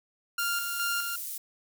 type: tone with tremolo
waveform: sawtooth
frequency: 1396.9 Hz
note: F6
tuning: in tune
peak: -24 dBFS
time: 0.38-1.16 s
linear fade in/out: 5 ms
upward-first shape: square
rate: 2.4 Hz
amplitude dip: 45%
type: high-pass noise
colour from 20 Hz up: pink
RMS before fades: -37 dBFS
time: 0.39-1.38 s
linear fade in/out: 5 ms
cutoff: 11000 Hz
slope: 12 dB/octave
effects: none